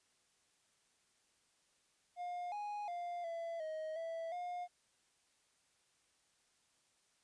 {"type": "tone with pitch steps", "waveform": "triangle", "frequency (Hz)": [710, 829, 700, 670, 628, 659, 712], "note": ["F5", "G#5", "F5", "E5", "D#5", "E5", "F5"], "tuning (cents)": [28, -3, 4, 28, 16, -1, 33], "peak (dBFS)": -38, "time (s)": [2.16, 4.68], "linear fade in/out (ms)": 50, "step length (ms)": 360, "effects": ["white hiss -75 dBFS RMS until 7.23 s", "resampled to 22050 Hz"]}